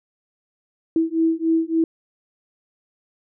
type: beating tone pair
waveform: sine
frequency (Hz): 324.3 / 327.8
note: E4 / E4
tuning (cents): -28 / -10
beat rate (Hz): 3.5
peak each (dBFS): -20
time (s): 0.96-1.84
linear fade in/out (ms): 2
effects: none